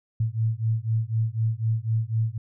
sine beating tone pair, 110 / 114 Hz, A2 / A#2, 0 / -38 cents, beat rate 4 Hz, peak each -25 dBFS, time 0.2-2.38 s, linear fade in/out 5 ms, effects none

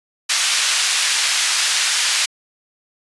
white band-pass noise, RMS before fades -18 dBFS, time 0.29-2.26 s, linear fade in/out 10 ms, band 1500 to 6400 Hz, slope 12 dB/octave, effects resampled to 24000 Hz

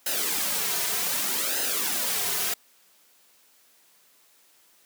white noise with flanger, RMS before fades -27 dBFS, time 0.06-2.54 s, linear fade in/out 5 ms, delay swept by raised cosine 0.87 to 3.67 ms, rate 0.65 Hz, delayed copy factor -0.65, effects white hiss -60 dBFS RMS until 4.85 s + high-pass 200 Hz 12 dB/octave

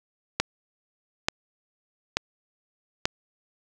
click train, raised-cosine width 0.2 ms, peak -4 dBFS, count 4, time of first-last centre 0.4-3.055 s, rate 1.13 Hz, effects none

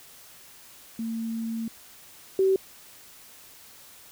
sine tone pair in turn, 226.7 / 383.1 Hz, A#3 / G4, -48 / -40 cents, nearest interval major sixth, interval 908 cents, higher second, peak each -28 / -18 dBFS, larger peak second, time 0.99-1.68 / 2.39-2.56 s, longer first, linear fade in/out 2 ms, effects white hiss -50 dBFS RMS until 4.11 s

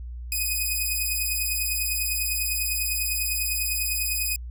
5% pulse beating tone pair, 2495 / 2505 Hz, D#7 / D#7, +4 / +11 cents, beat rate 10 Hz, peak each -18 dBFS, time 0.32-4.36 s, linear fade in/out 2 ms, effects added 60 Hz sine -33 dBFS peak until 4.5 s

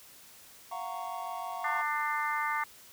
triangle chord, Gb major seventh, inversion third, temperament just, 693.7 / 740 / 925 / 1110 Hz, F5 / Gb5 / Bb5 / Db6, -12 / 0 / -14 / +2 cents, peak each -39 dBFS, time 0.71-1.82 s, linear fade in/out 10 ms
harmonic tone, 298.2 Hz, D4, 27 cents sharp, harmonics 3 / 4 / 5 / 6 / 7, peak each -34 / -33 / -39 / -37 / -36 dBFS, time 1.64-2.64 s, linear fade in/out 5 ms
effects white hiss -54 dBFS RMS until 2.92 s

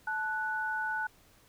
sine tone pair together, 871.7 / 1480 Hz, A5 / F#6, -16 / 0 cents, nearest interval major sixth, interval 916 cents, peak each -35 / -32 dBFS, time 0.07-1.07 s, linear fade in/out 5 ms, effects pink hiss -62 dBFS RMS until 1.48 s

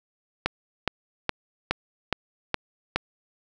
click train, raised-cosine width 0.3 ms, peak -6 dBFS, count 7, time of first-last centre 0.46-2.96 s, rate 2.4 Hz, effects none

